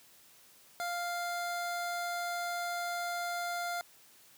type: tone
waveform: 25% pulse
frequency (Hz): 698.5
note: F5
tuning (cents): 0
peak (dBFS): -30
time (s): 0.8-3.81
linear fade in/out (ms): 0
effects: white hiss -60 dBFS RMS until 4.37 s + high-pass 80 Hz 12 dB/octave